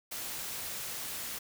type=noise; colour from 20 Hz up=white; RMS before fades=-39 dBFS; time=0.11-1.39 s; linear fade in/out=10 ms; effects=none